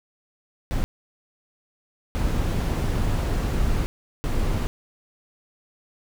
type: noise bursts at uneven times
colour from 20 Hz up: brown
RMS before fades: -23 dBFS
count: 3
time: 0.71-0.84 / 2.15-3.86 / 4.24-4.67 s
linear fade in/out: 0 ms
effects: none